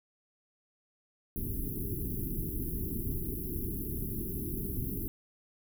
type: band-stop noise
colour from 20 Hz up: pink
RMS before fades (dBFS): -35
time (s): 1.36-5.08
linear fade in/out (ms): 0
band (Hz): 410 to 11000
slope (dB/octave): 96
effects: none